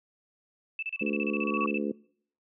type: tone bursts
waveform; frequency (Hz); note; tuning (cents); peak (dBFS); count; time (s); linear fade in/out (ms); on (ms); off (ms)
sine; 2637; E7; 0; -30; 15; 0.79-1.778; 2; 36; 32
type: tone with exponential growth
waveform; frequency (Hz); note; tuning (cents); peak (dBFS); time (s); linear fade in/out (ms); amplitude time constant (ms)
sine; 1129; C#6; +31; -26; 0.97-1.66; 2; 150
type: harmonic tone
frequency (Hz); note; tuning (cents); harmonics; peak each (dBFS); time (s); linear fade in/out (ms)
72.2; D2; -29; 3 / 4 / 5 / 6 / 7; -31 / -33 / -35 / -37 / -38; 1.01-1.92; 5
effects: noise-tail reverb RT60 0.6 s tail -24 dB re dry